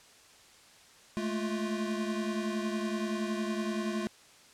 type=tone cluster; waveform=square; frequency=213.4 / 224.1 / 351 Hz; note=G#3 / A3 / F4; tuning=+47 / +32 / +9 cents; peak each=-34 / -39 / -37 dBFS; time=1.17-4.07 s; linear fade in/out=0 ms; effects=white hiss -57 dBFS RMS until 4.53 s + low-pass 8000 Hz 12 dB/octave